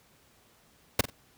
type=noise with echo; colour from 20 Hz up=pink; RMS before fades=-21 dBFS; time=0.99-1.01 s; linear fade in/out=5 ms; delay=46 ms; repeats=2; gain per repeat=-13 dB; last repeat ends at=1.102 s; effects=pink hiss -62 dBFS RMS until 1.37 s + high-pass 60 Hz 12 dB/octave